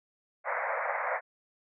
pink band-pass noise, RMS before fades -32 dBFS, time 0.44-1.21 s, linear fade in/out 50 ms, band 510 to 2200 Hz, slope 96 dB/octave, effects none

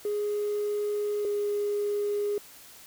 triangle tone pair in turn, 415.3 / 411.7 Hz, G#4 / G#4, 0 / -15 cents, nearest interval unison, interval 15 cents, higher first, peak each -23 / -22 dBFS, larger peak second, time 0.05-1.25 / 1.25-2.38 s, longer first, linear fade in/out 2 ms, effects tanh soft clip ceiling -23 dBFS + white hiss -50 dBFS RMS until 2.86 s

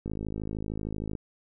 click train, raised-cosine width 3 ms, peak -21 dBFS, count 59, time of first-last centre 0.06-1.152 s, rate 53.1 Hz, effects none

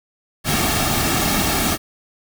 pink noise with comb filter, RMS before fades -19 dBFS, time 0.44-1.78 s, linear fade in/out 50 ms, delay 2 ms, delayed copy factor -0.6, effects none

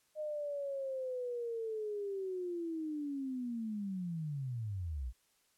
sine linear sweep, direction down, 617 to 55 Hz, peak -36 dBFS, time 0.15-5.13 s, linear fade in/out 50 ms, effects white hiss -73 dBFS RMS until 5.57 s + low-pass 12000 Hz 12 dB/octave

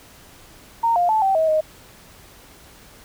sine tone with pitch steps, 922 / 704 / 872 / 774 / 639 / 623 Hz, A#5 / F5 / A5 / G5 / D#5 / D#5, -19 / +14 / -16 / -22 / +46 / +2 cents, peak -15 dBFS, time 0.83-1.61 s, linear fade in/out 10 ms, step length 130 ms, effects pink hiss -47 dBFS RMS until 3.04 s

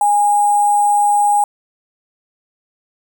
sine tone with sample-and-hold, 823 Hz, G#5, 16 cents flat, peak -10 dBFS, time 0.01-1.44 s, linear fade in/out 2 ms, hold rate 8820 Hz, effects none

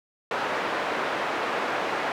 pink band-pass noise, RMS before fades -28 dBFS, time 0.31-2.12 s, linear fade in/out 2 ms, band 480 to 1900 Hz, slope 12 dB/octave, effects none

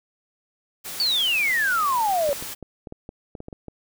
white noise, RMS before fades -34 dBFS, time 0.84-2.55 s, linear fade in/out 20 ms
sine exponential sweep, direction down, 4622 to 550 Hz, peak -19 dBFS, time 1-2.33 s, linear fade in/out 0 ms
clicks, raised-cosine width 2 ms, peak -23 dBFS, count 11, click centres 2.291 / 2.425 / 2.627 / 2.872 / 2.924 / 3.091 / 3.352 / 3.404 / 3.484 / 3.528 / 3.683 s
effects none

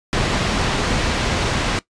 pink low-pass noise, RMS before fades -20 dBFS, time 0.13-1.79 s, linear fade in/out 0 ms, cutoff 5000 Hz, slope 12 dB/octave, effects noise-tail reverb RT60 0.1 s tail -18 dB re dry + resampled to 22050 Hz

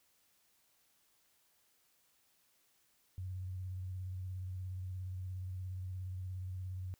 sine tone with vibrato, 92.5 Hz, F#2, in tune, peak -39 dBFS, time 3.18-6.94 s, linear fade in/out 0 ms, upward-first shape square, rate 17 Hz, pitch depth 27 cents each way, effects white hiss -73 dBFS RMS until 6.99 s

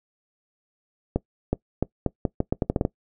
accelerating click train, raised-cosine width 2 ms, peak -8 dBFS, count 12, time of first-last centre 1.16-2.851 s, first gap 370 ms, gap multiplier 0.8, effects noise-tail reverb RT60 0.1 s tail -21 dB re dry

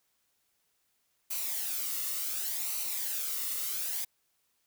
blue noise with flanger, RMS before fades -34 dBFS, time 1.3-4.05 s, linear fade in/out 10 ms, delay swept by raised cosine 0.58 to 1.26 ms, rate 0.68 Hz, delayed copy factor -0.55, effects white hiss -75 dBFS RMS until 4.66 s

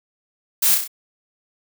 blue noise with echo, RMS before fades -17 dBFS, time 0.62-0.75 s, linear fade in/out 10 ms, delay 32 ms, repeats 4, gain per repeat -4 dB, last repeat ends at 0.878 s, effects none

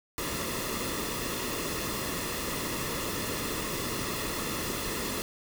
pink noise with comb filter, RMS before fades -33 dBFS, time 0.18-5.22 s, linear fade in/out 0 ms, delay 1.3 ms, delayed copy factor -0.6, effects none

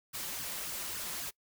white noise with flanger, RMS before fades -39 dBFS, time 0.13-1.31 s, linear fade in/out 20 ms, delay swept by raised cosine 0.62 to 5.92 ms, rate 3.6 Hz, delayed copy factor +0.7, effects noise-tail reverb RT60 0.1 s tail -23 dB re dry

